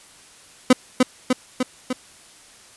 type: tone with echo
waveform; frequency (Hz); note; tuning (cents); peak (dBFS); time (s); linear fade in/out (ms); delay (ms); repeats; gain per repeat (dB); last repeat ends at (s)
30% pulse; 254.1; B3; +49; -6; 0.7-0.73; 5; 300; 4; -3; 1.93
effects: white hiss -48 dBFS RMS until 2.76 s + resampled to 24000 Hz